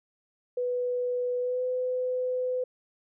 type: tone with pitch glide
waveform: sine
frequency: 493.9 to 504.9 Hz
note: B4 to B4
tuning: 0 to +38 cents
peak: -26 dBFS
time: 0.57-2.64 s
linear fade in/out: 5 ms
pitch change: +38 cents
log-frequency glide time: 1.4-1.63 s
effects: none